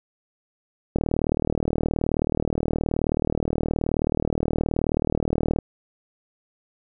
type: click train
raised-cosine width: 2 ms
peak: -9 dBFS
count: 181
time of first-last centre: 0.96-5.587 s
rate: 38.9 Hz
effects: none